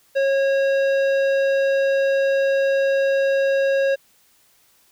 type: tone with tanh clipping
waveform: triangle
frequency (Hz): 546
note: C#5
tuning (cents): -26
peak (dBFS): -18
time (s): 0.15-3.96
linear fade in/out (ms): 20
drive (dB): 17
effects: white hiss -58 dBFS RMS until 4.91 s